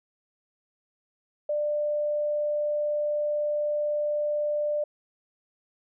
sine tone, 594 Hz, D5, 20 cents sharp, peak -24 dBFS, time 1.49-4.84 s, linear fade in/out 5 ms, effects none

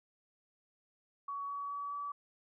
sine tone with pitch steps, 1126 / 1133.2 / 1140.4 / 1147.7 Hz, C#6 / C#6 / C#6 / D6, +27 / +38 / +49 / -40 cents, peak -37 dBFS, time 1.28-2.12 s, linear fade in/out 5 ms, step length 210 ms, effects none

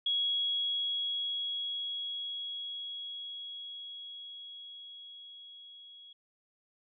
sine tone with level ramp, 3326 Hz, G#7, 2 cents sharp, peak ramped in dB -27 to -50 dBFS, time 0.06-6.13 s, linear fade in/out 5 ms, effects none

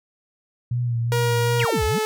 sine tone with vibrato, 119.3 Hz, A#2, 41 cents sharp, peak -20 dBFS, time 0.71-1.65 s, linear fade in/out 5 ms, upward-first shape sine, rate 2.6 Hz, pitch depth 43 cents each way
sawtooth tone with pitch glide, 475.4 to 433.4 Hz, A#4 to A4, +34 to -26 cents, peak -17 dBFS, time 1.12-2.05 s, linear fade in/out 0 ms, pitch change -160 cents, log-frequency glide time 1.59-1.83 s
sine exponential two-way sweep, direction down then up, 3520 to 58.27 to 243.1 Hz, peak -22 dBFS, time 1.59-1.99 s, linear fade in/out 10 ms, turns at 1.84 s
effects none

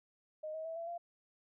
sine tone with pitch steps, 619 / 635.7 / 652.8 / 670.4 / 688.4 Hz, D#5 / D#5 / E5 / E5 / F5, -9 / +37 / -17 / +29 / -25 cents, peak -39 dBFS, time 0.43-0.98 s, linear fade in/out 10 ms, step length 110 ms, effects none

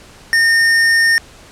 square tone, 1827 Hz, A#6, 35 cents flat, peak -10 dBFS, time 0.33-1.18 s, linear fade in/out 0 ms, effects pink hiss -41 dBFS RMS until 1.51 s + low-pass 9000 Hz 12 dB/octave

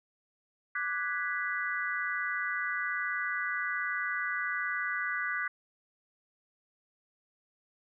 sine chord, G# half-diminished seventh, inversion second, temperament equal, 1174.7 / 1480 / 1661.2 / 1975.5 Hz, D6 / F#6 / G#6 / B6, 0 / 0 / 0 / 0 cents, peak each -38 / -34 / -38 / -35 dBFS, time 0.75-5.48 s, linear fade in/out 5 ms, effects none

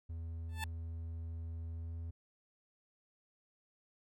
triangle tone with pitch glide, 82.41 to 83.08 Hz, E2 to E2, 0 to +14 cents, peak -38 dBFS, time 0.09-2.11 s, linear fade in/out 10 ms, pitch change +14 cents, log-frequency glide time 1.74-1.99 s
15% pulse tone with exponential growth, 879 Hz, A5, 2 cents flat, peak -29 dBFS, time 0.49-0.64 s, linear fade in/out 2 ms, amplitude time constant 32 ms
effects none

